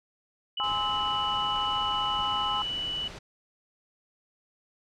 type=tone; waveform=sine; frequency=2960 Hz; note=F#7; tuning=in tune; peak=-29 dBFS; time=0.57-3.08 s; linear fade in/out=5 ms
type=chord; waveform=sine; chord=Ab augmented; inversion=none; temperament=just; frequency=830.6 / 1038.3 / 1297.8 Hz; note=Ab5 / C6 / E6; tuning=0 / -14 / -27 cents; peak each=-32 dBFS; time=0.6-2.62 s; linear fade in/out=0 ms
type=noise; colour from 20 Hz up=pink; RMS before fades=-42 dBFS; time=0.63-3.19 s; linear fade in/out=10 ms
effects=low-pass 5000 Hz 12 dB/octave